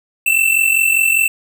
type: tone pair together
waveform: square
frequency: 2648 / 2693 Hz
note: E7 / E7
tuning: +7 / +36 cents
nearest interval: unison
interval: 29 cents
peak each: -15 dBFS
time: 0.26-1.28 s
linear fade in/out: 5 ms
effects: none